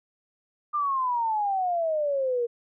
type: exponential sweep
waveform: sine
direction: down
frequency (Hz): 1211 to 465.9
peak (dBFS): -23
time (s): 0.73-2.47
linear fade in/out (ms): 20
effects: none